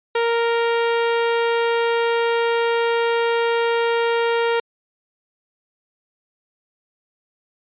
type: tone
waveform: sawtooth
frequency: 465.5 Hz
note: A#4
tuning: 2 cents flat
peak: -13 dBFS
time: 0.15-4.6 s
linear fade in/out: 5 ms
effects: resampled to 8000 Hz